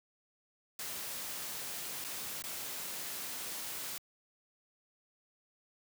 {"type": "noise with dropouts", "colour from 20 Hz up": "white", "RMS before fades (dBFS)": -41, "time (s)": [0.79, 3.98], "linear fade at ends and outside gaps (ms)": 2, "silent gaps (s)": [[2.042, 2.046], [2.423, 2.438]], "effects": ["high-pass 100 Hz 12 dB/octave"]}